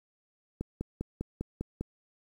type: click train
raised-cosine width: 3 ms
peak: -20 dBFS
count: 7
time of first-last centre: 0.61-1.81 s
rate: 5 Hz
effects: 9-bit